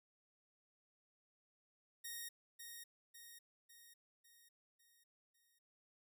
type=tone with echo; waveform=5% pulse; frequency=1864.7 Hz; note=A#6; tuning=in tune; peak=-35 dBFS; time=2.04-2.29 s; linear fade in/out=10 ms; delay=550 ms; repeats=6; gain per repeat=-5 dB; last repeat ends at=5.59 s; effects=none